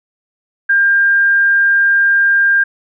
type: tone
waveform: sine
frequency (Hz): 1600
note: G6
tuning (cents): +35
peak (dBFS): -8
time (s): 0.69-2.64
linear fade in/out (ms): 10
effects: none